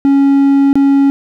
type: tone with dropouts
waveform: triangle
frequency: 277.2 Hz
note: C#4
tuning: in tune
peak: -4 dBFS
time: 0.05-1.1 s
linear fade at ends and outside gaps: 0 ms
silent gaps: 0.73-0.755 s
effects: none